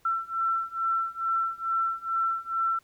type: beating tone pair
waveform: sine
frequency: 1342 / 1344.3 Hz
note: E6 / E6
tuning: +31 / +34 cents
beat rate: 2.3 Hz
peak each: -29 / -28 dBFS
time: 0.05-2.79 s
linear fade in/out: 5 ms
effects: pink hiss -64 dBFS RMS until 2.83 s